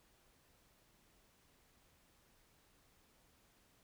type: silence
effects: pink hiss -71 dBFS RMS until 3.83 s